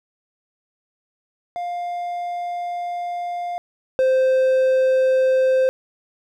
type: tone pair in turn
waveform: triangle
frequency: 703 / 521.1 Hz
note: F5 / C5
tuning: +11 / -7 cents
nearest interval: perfect fourth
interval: 518 cents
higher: first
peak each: -22 / -12 dBFS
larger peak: second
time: 1.56-3.58 / 3.99-5.69 s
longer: first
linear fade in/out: 0 ms
effects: none